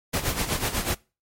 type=noise with tremolo; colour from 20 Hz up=pink; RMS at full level=-24 dBFS; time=0.13-0.95 s; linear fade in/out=10 ms; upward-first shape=sine; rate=8.1 Hz; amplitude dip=70%; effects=noise-tail reverb RT60 0.3 s tail -23 dB re dry + MP3 64 kbps